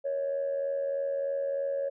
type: tone with amplitude modulation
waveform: sine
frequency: 554.4 Hz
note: C#5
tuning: in tune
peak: -24 dBFS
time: 0.04-1.9 s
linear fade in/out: 20 ms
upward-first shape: sine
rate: 83.2 Hz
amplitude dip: 60%
effects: tanh soft clip ceiling -23 dBFS